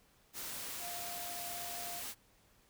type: tone in noise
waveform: sine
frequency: 700 Hz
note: F5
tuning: 4 cents sharp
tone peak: -46 dBFS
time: 0.79-2.03 s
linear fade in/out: 50 ms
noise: white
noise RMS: -43 dBFS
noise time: 0.33-2.15 s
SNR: -6 dB
effects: pink hiss -68 dBFS RMS until 2.69 s